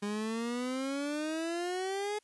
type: exponential sweep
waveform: 30% pulse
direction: up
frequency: 202.7 to 424.6 Hz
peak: -30 dBFS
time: 0.02-2.19 s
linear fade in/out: 10 ms
effects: white hiss -71 dBFS RMS until 2.23 s + resampled to 24000 Hz